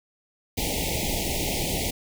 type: band-stop noise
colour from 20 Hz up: pink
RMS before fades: -27 dBFS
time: 0.57-1.91 s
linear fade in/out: 10 ms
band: 880 to 2000 Hz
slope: 96 dB/octave
effects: none